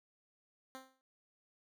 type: tone with exponential decay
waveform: 10% pulse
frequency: 262.5 Hz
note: C4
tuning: 6 cents sharp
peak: -36 dBFS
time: 0.75-1.01 s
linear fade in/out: 0 ms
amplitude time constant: 55 ms
effects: high-pass 150 Hz 12 dB/octave